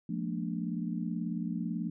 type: chord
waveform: sine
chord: Bb dominant seventh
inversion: second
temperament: equal with one note detuned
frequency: 174.61 / 212.8 / 233.1 / 293.7 Hz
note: F3 / Ab3 / Bb3 / D4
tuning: 0 / +42 / 0 / 0 cents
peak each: -35 / -38 / -37 / -40 dBFS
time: 0.09-1.9 s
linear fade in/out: 5 ms
effects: none